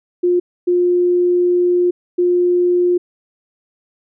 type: tone bursts at uneven times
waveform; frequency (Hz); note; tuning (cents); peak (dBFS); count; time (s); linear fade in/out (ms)
sine; 354.9; F4; +28; -11; 3; 0.23-0.4 / 0.67-1.91 / 2.18-2.98; 10
effects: none